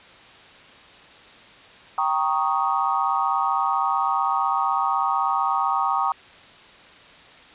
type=chord; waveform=sine; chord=Eb dominant seventh; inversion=first; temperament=equal; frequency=784 / 932.3 / 1108.7 / 1244.5 Hz; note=G5 / Bb5 / Db6 / Eb6; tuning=0 / 0 / 0 / 0 cents; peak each=-25 dBFS; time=1.98-6.12 s; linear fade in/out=2 ms; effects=white hiss -47 dBFS RMS until 7.54 s + resampled to 8000 Hz